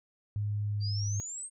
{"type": "tone with pitch glide", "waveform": "sine", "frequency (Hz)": [103.83, 102.82], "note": ["G#2", "G#2"], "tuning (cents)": [0, -17], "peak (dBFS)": -29, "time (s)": [0.36, 1.2], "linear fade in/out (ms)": 0, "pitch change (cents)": -17, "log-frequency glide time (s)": [0.64, 0.97]}
{"type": "exponential sweep", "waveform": "sine", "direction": "up", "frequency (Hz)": [4604, 8600], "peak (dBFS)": -37, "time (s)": [0.8, 1.5], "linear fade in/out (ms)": 50}
{"effects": []}